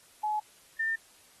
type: tone pair in turn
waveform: sine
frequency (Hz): 850 / 1801.1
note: G#5 / A6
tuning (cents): +40 / +40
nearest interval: octave + minor second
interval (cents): 1300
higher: second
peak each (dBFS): -27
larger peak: neither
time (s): 0.23-0.4 / 0.79-0.96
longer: neither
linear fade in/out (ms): 10
effects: white hiss -59 dBFS RMS until 1.4 s + AAC 32 kbps